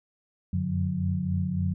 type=tone cluster; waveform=sine; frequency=89.5 / 93.1 / 146 / 181.3 Hz; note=F2 / F#2 / D3 / F#3; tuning=+43 / +11 / -10 / -35 cents; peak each=-33 / -30 / -32 / -28 dBFS; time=0.53-1.74 s; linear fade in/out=5 ms; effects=none